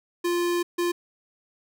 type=tone bursts at uneven times; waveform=square; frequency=348.5 Hz; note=F4; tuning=4 cents flat; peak=-23 dBFS; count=2; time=0.24-0.63 / 0.78-0.92 s; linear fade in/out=10 ms; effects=none